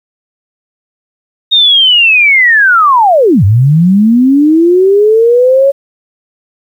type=linear two-way sweep; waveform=sine; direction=down then up; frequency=3729 to 92.5 to 560 Hz; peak=-3 dBFS; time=1.51-5.72 s; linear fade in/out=20 ms; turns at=3.44 s; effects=7-bit